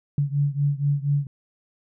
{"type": "beating tone pair", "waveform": "sine", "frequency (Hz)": [141.5, 145.7], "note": ["C#3", "D3"], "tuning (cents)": [36, -13], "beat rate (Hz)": 4.2, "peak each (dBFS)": [-22, -24], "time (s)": [0.18, 1.27], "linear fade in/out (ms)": 2, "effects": []}